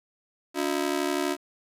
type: ring-modulated tone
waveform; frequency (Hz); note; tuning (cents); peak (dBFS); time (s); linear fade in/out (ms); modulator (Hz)
sawtooth; 324; E4; -30; -18; 0.54-1.37; 50; 36.1
effects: resampled to 32000 Hz + 9-bit